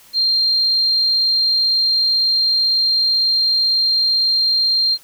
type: tone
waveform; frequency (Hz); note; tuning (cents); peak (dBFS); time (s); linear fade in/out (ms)
sine; 4186; C8; 0; -13; 0.13-4.98; 50
effects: white hiss -47 dBFS RMS until 5.03 s